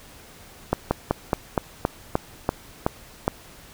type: slowing click train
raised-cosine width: 1 ms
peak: -5 dBFS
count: 10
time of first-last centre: 0.73-3.28 s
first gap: 180 ms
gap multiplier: 1.11
effects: pink hiss -47 dBFS RMS until 3.73 s